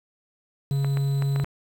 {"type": "tone", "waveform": "triangle", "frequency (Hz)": 138.59, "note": "C#3", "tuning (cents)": 0, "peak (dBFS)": -19, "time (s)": [0.71, 1.44], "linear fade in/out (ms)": 2}
{"type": "clicks", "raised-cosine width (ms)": 0.5, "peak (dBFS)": -18, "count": 6, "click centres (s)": [0.846, 0.972, 1.223, 1.361, 1.399, 1.445]}
{"effects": ["7-bit"]}